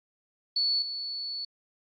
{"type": "tone with level steps", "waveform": "sine", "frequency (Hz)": 4435, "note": "C#8", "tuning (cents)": 0, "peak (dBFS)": [-22, -32], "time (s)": [0.56, 1.45], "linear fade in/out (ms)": 5, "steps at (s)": 0.82, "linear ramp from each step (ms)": 2, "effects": ["tanh soft clip ceiling -21 dBFS", "AAC 32 kbps"]}